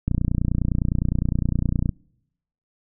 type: click train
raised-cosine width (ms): 5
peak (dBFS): -9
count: 55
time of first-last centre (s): 0.08-1.892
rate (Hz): 29.8
effects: noise-tail reverb RT60 0.8 s tail -26 dB re dry